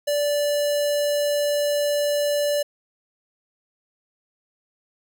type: tone with notch filter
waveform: square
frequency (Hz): 583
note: D5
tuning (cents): -13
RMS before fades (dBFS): -22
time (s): 0.07-2.63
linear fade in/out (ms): 10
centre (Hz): 1400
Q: 0.96
effects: none